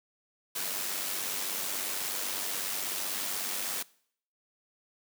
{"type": "noise with amplitude modulation", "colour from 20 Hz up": "white", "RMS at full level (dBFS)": -32, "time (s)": [0.55, 3.83], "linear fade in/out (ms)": 10, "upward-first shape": "sine", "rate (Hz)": 96.3, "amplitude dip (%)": 40, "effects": ["noise-tail reverb RT60 0.6 s tail -22 dB re dry", "high-pass 200 Hz 12 dB/octave"]}